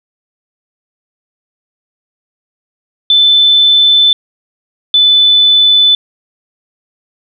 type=tone pair in turn; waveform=sine; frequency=3520 / 3501 Hz; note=A7 / A7; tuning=0 / -9 cents; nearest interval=unison; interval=9 cents; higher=first; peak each=-4 dBFS; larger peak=neither; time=3.1-4.13 / 4.94-5.95 s; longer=first; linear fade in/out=2 ms; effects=none